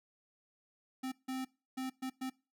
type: tone bursts at uneven times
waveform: square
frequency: 260.7 Hz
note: C4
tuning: 6 cents flat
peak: -37 dBFS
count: 5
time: 1.03-1.12 / 1.28-1.45 / 1.77-1.9 / 2.02-2.1 / 2.21-2.3 s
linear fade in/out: 10 ms
effects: noise-tail reverb RT60 0.3 s tail -21 dB re dry